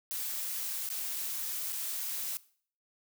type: noise with dropouts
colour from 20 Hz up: blue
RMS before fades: -36 dBFS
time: 0.11-2.37 s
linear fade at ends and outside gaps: 0 ms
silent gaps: 0.89-0.901 / 1.723-1.728 s
effects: noise-tail reverb RT60 0.5 s tail -19 dB re dry